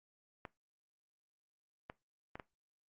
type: clicks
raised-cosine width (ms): 0.5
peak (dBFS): -29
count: 4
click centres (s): 0.452 / 1.899 / 2.355 / 2.398
effects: noise-tail reverb RT60 0.2 s tail -20 dB re dry + Opus 48 kbps